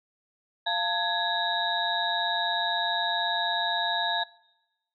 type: tone cluster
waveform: sine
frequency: 694 / 894 / 1670 / 3711 / 3894 Hz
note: F5 / A5 / G#6 / A#7 / B7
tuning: -11 / +27 / +9 / -9 / -25 cents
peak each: -31 dBFS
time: 0.66-4.24 s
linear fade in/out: 10 ms
effects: noise-tail reverb RT60 1.0 s tail -23 dB re dry